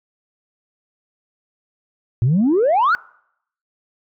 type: exponential sweep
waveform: sine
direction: up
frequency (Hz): 110 to 1520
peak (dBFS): -11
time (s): 2.22-2.95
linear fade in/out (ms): 0
effects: noise-tail reverb RT60 0.7 s tail -25 dB re dry + tanh soft clip ceiling -10 dBFS